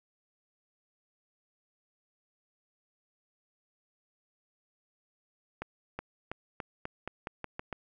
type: accelerating click train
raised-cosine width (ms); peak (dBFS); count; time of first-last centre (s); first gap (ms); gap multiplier
0.5; -21; 10; 5.62-7.728; 370; 0.88
effects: none